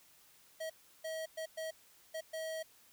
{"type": "tone bursts at uneven times", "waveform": "square", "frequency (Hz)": 640, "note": "D#5", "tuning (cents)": 49, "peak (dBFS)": -39, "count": 6, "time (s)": [[0.6, 0.7], [1.04, 1.26], [1.37, 1.46], [1.57, 1.71], [2.14, 2.21], [2.33, 2.63]], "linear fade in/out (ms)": 10, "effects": ["white hiss -64 dBFS RMS until 2.92 s"]}